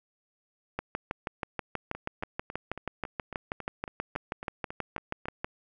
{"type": "two click trains", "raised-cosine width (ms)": 0.5, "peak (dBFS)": [-16, -23], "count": [30, 13], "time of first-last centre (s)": [[0.79, 5.445], [1.95, 5.256]], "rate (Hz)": [6.23, 3.63], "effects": []}